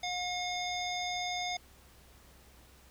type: harmonic tone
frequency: 719 Hz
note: F#5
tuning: 50 cents flat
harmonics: 1 / 3 / 5 / 7 / 9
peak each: -36 / -39 / -39 / -43 / -45 dBFS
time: 0.03-1.57 s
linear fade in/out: 5 ms
effects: added 64 Hz sine -60 dBFS peak until 2.9 s + pink hiss -60 dBFS RMS until 2.9 s